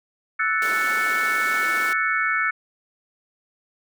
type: chord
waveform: sine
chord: F# minor seventh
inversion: third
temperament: equal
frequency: 1318.5 / 1480 / 1760 / 2217 Hz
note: E6 / F#6 / A6 / C#7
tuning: 0 / 0 / 0 / 0 cents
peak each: -25 dBFS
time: 0.39-2.51 s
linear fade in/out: 10 ms
type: high-pass noise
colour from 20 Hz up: pink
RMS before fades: -34 dBFS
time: 0.62-1.93 s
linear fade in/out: 0 ms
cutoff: 270 Hz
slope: 24 dB/octave
effects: none